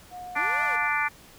sine tone with pitch glide, 722 to 714.1 Hz, F#5 to F5, -43 to +38 cents, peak -36 dBFS, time 0.1-0.9 s, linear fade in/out 50 ms, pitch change -19 cents, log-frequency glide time 0.33-0.52 s
harmonic tone, 293.7 Hz, D4, in tune, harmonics 3 / 4 / 5 / 6 / 7 / 8, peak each -30 / -30 / -30 / -30 / -30 / -30 dBFS, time 0.35-1.09 s, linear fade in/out 20 ms
sawtooth linear two-way sweep, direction up then down, 261.6 to 667 to 443 Hz, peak -35 dBFS, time 0.36-0.76 s, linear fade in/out 2 ms, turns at 0.64 s
effects pink hiss -51 dBFS RMS until 1.38 s

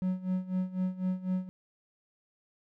triangle tone with tremolo, 185 Hz, F#3, in tune, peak -24 dBFS, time 0.02-1.49 s, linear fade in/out 0 ms, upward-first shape sine, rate 4 Hz, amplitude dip 85%, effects none

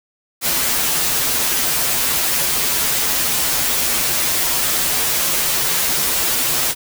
white noise with comb filter, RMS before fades -18 dBFS, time 0.41-6.75 s, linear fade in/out 50 ms, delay 10 ms, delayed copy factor -1, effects none

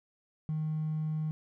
triangle tone with hard clipping, 155.56 Hz, D#3, in tune, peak -30 dBFS, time 0.49-1.31 s, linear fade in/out 0 ms, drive 3 dB, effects none

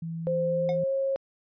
sine tone, 164.81 Hz, E3, in tune, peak -31 dBFS, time 0.02-0.84 s, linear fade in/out 5 ms
sine tone with pitch glide, 520 to 541.5 Hz, C5 to C#5, -11 to -41 cents, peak -24 dBFS, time 0.27-1.16 s, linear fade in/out 0 ms, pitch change +70 cents, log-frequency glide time 0.46-0.92 s
square tone with exponential decay, 723 Hz, F#5, 40 cents flat, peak -31 dBFS, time 0.69-0.8 s, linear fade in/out 0 ms, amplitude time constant 23 ms
effects resampled to 11025 Hz

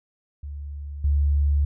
sine tone with level steps, 72 Hz, D2, 34 cents flat, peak -31 / -17 dBFS, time 0.43-1.65 s, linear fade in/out 5 ms, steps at 1.04 s, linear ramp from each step 5 ms, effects none

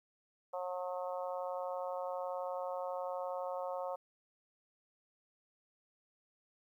harmonic tone, 181.2 Hz, F#3, 36 cents flat, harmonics 3 / 4 / 5 / 6 / 7, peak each -39 / -43 / -45 / -47 / -51 dBFS, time 0.53-3.96 s, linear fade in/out 10 ms, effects 12-bit

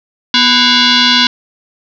sine tone with frequency modulation, 244.6 Hz, B3, 16 cents flat, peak -6 dBFS, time 0.34-1.27 s, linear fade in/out 2 ms, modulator 622 Hz, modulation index 7.1, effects none

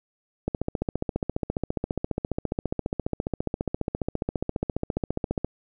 click train, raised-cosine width 2 ms, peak -12 dBFS, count 74, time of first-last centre 0.48-5.446 s, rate 14.7 Hz, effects none

